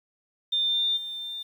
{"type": "tone with level steps", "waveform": "sine", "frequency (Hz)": 3599, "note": "A7", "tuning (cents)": 38, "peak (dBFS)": [-22, -32], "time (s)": [0.52, 1.43], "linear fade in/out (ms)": 10, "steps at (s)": 0.96, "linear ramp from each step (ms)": 20, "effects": ["9-bit"]}